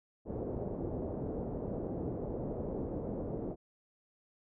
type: low-pass noise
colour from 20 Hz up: white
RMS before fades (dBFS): -38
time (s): 0.25-3.56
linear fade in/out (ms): 50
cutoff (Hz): 530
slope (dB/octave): 24
effects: none